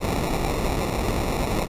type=noise with sample-and-hold; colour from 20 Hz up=pink; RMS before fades=-24 dBFS; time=0-1.68 s; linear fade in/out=50 ms; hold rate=1575 Hz; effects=resampled to 32000 Hz